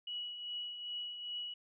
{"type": "tone with tremolo", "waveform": "sine", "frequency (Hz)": 2927, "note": "F#7", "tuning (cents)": -19, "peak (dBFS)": -37, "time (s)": [0.07, 1.54], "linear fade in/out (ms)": 5, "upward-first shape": "triangle", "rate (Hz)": 2.5, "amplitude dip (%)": 55, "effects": []}